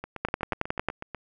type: two click trains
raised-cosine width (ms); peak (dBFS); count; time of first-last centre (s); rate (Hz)
0.5; -20 / -10; 10 / 8; 0.04-1.147 / 0.25-0.886; 8.13 / 11
effects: none